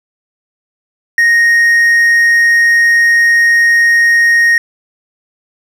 triangle tone, 1864.7 Hz, A#6, in tune, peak -4 dBFS, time 1.18-4.58 s, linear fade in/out 2 ms, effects none

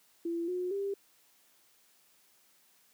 sine tone with pitch steps, 337.8 / 361.6 / 397.2 Hz, E4 / F#4 / G4, +42 / -40 / +23 cents, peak -31 dBFS, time 0.25-0.94 s, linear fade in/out 5 ms, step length 230 ms, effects white hiss -66 dBFS RMS until 2.93 s + high-pass 150 Hz 12 dB/octave

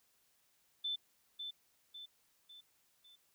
sine tone with echo, 3527 Hz, A7, 3 cents sharp, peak -35 dBFS, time 0.84-0.96 s, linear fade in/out 10 ms, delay 550 ms, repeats 4, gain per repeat -6 dB, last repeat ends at 3.16 s, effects white hiss -74 dBFS RMS until 3.34 s

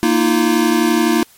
square chord, Bb suspended fourth, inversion none, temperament equal with one note detuned, 233.1 / 311.1 / 342.8 Hz, Bb3 / Eb4 / F4, 0 / 0 / -32 cents, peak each -17 dBFS, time 0.03-1.23 s, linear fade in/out 0 ms, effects white hiss -48 dBFS RMS until 1.37 s + MP3 64 kbps

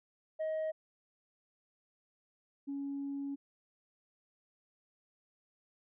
sine tone pair in turn, 630 / 279.3 Hz, D#5 / C#4, +21 / +13 cents, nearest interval octave + major second, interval 1408 cents, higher first, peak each -30 / -35 dBFS, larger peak first, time 0.39-0.72 / 2.67-3.36 s, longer second, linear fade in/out 20 ms, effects tanh soft clip ceiling -32 dBFS

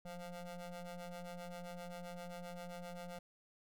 25% pulse ring-modulated tone, 174.6 Hz, F3, in tune, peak -39 dBFS, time 0.05-3.19 s, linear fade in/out 5 ms, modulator 353 Hz, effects none

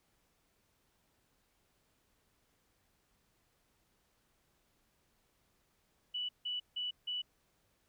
sine tone bursts, 2960 Hz, F#7, in tune, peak -35 dBFS, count 4, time 6.14-7.22 s, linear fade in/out 10 ms, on 150 ms, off 160 ms, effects pink hiss -75 dBFS RMS until 7.88 s

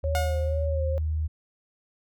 sine tone, 77.78 Hz, D#2, in tune, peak -24 dBFS, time 0.03-1.28 s, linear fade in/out 20 ms
sine tone with vibrato, 546 Hz, C#5, 26 cents flat, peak -29 dBFS, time 0.04-0.98 s, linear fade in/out 0 ms, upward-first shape sine, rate 2.1 Hz, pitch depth 48 cents each way
sawtooth tone with exponential decay, 720 Hz, F#5, 47 cents flat, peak -21 dBFS, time 0.15-0.66 s, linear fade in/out 0 ms, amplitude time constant 110 ms
effects none

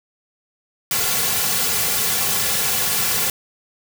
white noise with comb filter, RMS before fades -20 dBFS, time 0.91-3.3 s, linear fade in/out 2 ms, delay 3.2 ms, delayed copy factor -1, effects none

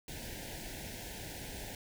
pink band-stop noise, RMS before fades -44 dBFS, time 0.08-1.75 s, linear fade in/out 2 ms, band 930 to 1500 Hz, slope 96 dB/octave, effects none

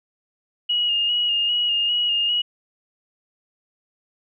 sine tone with vibrato, 2870 Hz, F7, 47 cents sharp, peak -18 dBFS, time 0.69-2.42 s, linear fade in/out 10 ms, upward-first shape square, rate 2.5 Hz, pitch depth 23 cents each way, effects none

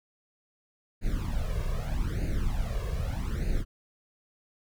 brown noise with flanger, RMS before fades -29 dBFS, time 1.01-3.65 s, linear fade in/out 50 ms, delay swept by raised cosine 0.45 to 1.85 ms, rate 0.81 Hz, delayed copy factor +0.9, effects none

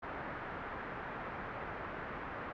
white low-pass noise, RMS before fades -43 dBFS, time 0.02-2.53 s, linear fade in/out 20 ms, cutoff 1700 Hz, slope 24 dB/octave, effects none

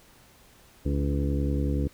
harmonic tone with a mistuned harmonic, 70.7 Hz, C#2, 35 cents sharp, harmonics 1 / 2 / 3 / 4 / 5 / 6 / 7, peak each -26 / -30 / -35 / -31 / -38 / -39 / -38 dBFS, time 0.85-1.88 s, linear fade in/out 10 ms, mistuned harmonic 5, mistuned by -45 cents, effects pink hiss -56 dBFS RMS until 1.93 s

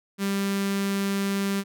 sawtooth tone with notch filter, 197.6 Hz, G3, 14 cents sharp, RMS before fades -26 dBFS, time 0.18-1.64 s, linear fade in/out 50 ms, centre 700 Hz, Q 1.1, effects none

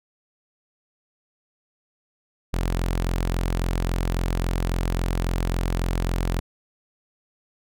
sawtooth tone, 43.65 Hz, F1, in tune, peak -18 dBFS, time 2.53-6.4 s, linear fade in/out 10 ms, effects none

